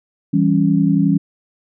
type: chord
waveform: sine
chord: C# diminished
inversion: first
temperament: equal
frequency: 164.81 / 196 / 277.2 Hz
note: E3 / G3 / C#4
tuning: 0 / 0 / 0 cents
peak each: -16 dBFS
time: 0.33-1.18 s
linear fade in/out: 10 ms
effects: none